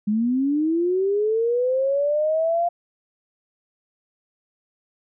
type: linear sweep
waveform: sine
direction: up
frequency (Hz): 203.6 to 698.5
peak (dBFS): -18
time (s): 0.07-2.69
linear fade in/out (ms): 10
effects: none